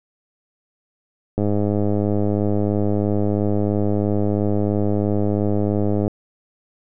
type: click train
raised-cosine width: 2 ms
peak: -8 dBFS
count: 485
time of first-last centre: 1.38-6.079 s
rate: 103 Hz
effects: none